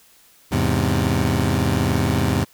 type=chord; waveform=20% pulse; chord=E augmented; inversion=none; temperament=equal; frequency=82.41 / 103.83 / 130.81 Hz; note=E2 / G#2 / B#2; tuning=0 / 0 / 0 cents; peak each=-17 dBFS; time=0.51-2.45 s; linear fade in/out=20 ms; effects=white hiss -53 dBFS RMS until 2.53 s